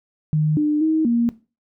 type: tone with pitch steps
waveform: sine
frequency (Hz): 153.4 / 299.8 / 316.1 / 235.2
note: D#3 / D4 / D#4 / A#3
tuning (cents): -24 / +36 / +27 / +16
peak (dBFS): -15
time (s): 0.33-1.29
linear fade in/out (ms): 0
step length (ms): 240
effects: noise-tail reverb RT60 0.3 s tail -17 dB re dry